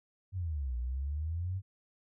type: exponential two-way sweep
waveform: sine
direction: down then up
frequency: 98 to 59 to 98 Hz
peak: -32 dBFS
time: 0.32-1.62 s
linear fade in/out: 50 ms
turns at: 0.77 s
effects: none